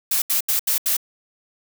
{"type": "noise bursts", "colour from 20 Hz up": "blue", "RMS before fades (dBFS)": -20, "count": 5, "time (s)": [0.11, 0.968], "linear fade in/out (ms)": 5, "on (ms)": 110, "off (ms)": 77, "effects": []}